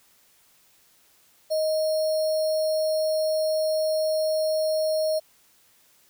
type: tone with sample-and-hold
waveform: sine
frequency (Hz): 626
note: D#5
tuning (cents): +10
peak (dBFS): -21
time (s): 1.5-5.2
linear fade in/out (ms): 20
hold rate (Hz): 4900
effects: white hiss -60 dBFS RMS until 6.09 s